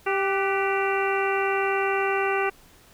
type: harmonic tone with a mistuned harmonic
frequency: 392 Hz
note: G4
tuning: in tune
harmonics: 1 / 2 / 3 / 4 / 5 / 6 / 7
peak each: -25 / -28 / -30 / -31 / -32 / -33 / -33 dBFS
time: 0.06-2.5 s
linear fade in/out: 10 ms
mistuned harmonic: 4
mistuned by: -69 cents
effects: pink hiss -54 dBFS RMS until 2.93 s